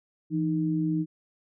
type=tone pair together; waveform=sine; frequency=166.03 / 310.1 Hz; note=E3 / D#4; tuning=+13 / -6 cents; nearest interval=major seventh; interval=1081 cents; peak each=-27 / -26 dBFS; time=0.3-1.06 s; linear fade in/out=50 ms; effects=none